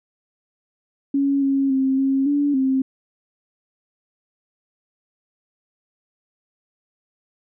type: tone with pitch steps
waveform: sine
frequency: 278.1 / 273.3 / 266 / 270.1 / 287.5 / 264.8 Hz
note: C#4 / C#4 / C4 / C#4 / D4 / C4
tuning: +6 / -24 / +29 / -45 / -37 / +21 cents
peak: -16 dBFS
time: 1.14-2.82 s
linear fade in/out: 5 ms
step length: 280 ms
effects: none